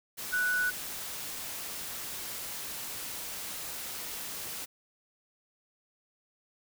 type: tone in noise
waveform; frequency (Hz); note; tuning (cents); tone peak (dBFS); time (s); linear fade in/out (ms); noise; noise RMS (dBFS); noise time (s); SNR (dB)
sine; 1480; F#6; 0; -26; 0.32-0.71; 20; white; -39; 0.17-4.66; +10
effects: none